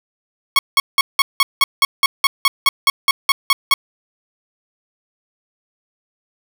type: tone bursts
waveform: 15% pulse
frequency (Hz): 1102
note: C#6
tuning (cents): -11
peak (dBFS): -3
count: 16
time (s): 0.56-3.74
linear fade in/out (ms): 2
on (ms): 30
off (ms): 180
effects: none